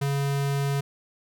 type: tone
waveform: square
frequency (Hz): 140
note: C#3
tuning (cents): +18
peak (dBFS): -24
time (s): 0.01-0.81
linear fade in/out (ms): 10
effects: none